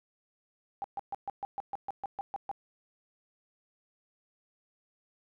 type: tone bursts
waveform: sine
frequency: 797 Hz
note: G5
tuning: 28 cents sharp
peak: -32 dBFS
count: 12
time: 0.82-2.514 s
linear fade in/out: 0 ms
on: 22 ms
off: 130 ms
effects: none